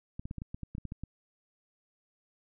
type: clicks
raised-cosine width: 5 ms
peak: -26 dBFS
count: 12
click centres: 0.195 / 0.255 / 0.311 / 0.383 / 0.419 / 0.545 / 0.633 / 0.751 / 0.782 / 0.853 / 0.921 / 1.036 s
effects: none